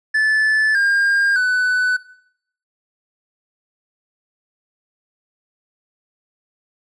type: tone with pitch steps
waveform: triangle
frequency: 1742 / 1609 / 1497 Hz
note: A6 / G6 / F#6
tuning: -18 / +45 / +20 cents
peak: -12 dBFS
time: 0.14-1.97 s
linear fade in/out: 10 ms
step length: 610 ms
effects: noise-tail reverb RT60 0.7 s tail -19 dB re dry + resampled to 24000 Hz